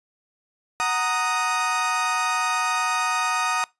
30% pulse chord, D# minor, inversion first, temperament equal, 740 / 932.3 / 1244.5 Hz, F#5 / A#5 / D#6, 0 / 0 / 0 cents, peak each -26 / -24 / -21 dBFS, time 0.8-3.64 s, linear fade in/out 0 ms, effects noise-tail reverb RT60 0.2 s tail -23 dB re dry + resampled to 22050 Hz

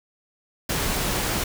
pink noise, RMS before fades -25 dBFS, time 0.69-1.44 s, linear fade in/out 5 ms, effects none

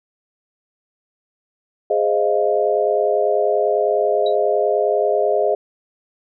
sine chord, F minor seventh, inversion first, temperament equal with one note detuned, 415.3 / 523.3 / 622.3 / 692.4 Hz, Ab4 / C5 / Eb5 / F5, 0 / 0 / 0 / -15 cents, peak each -19 / -22 / -19 / -22 dBFS, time 1.9-5.55 s, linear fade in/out 5 ms
sine tone with exponential decay, 3878 Hz, B7, 32 cents flat, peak -25 dBFS, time 4.26-4.36 s, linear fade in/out 5 ms, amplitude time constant 20 ms
effects none

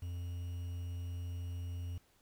triangle tone with quantisation, 87.4 Hz, F2, 2 cents sharp, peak -36 dBFS, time 0.02-1.98 s, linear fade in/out 5 ms, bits 10, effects pink hiss -70 dBFS RMS until 2.21 s

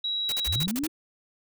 sine tone, 3875 Hz, B7, 34 cents flat, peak -26 dBFS, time 0.04-0.66 s, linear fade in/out 5 ms
white noise bursts, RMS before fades -33 dBFS, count 8, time 0.29-0.867 s, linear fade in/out 0 ms, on 31 ms, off 47 ms
sine linear sweep, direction up, 49 to 329.6 Hz, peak -27 dBFS, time 0.46-0.88 s, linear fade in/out 20 ms
clicks, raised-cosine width 3 ms, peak -27 dBFS, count 4, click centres 0.559 / 0.619 / 0.674 / 0.835 s
effects none

